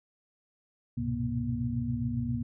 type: tone cluster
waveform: sine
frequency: 68.7 / 102.8 / 120.1 / 127.5 / 238.4 Hz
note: C#2 / G#2 / B2 / C3 / A#3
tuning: -15 / -17 / -48 / -44 / +39 cents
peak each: -40 / -37 / -36 / -34 / -32 dBFS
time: 0.97-2.43 s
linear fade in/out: 10 ms
effects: none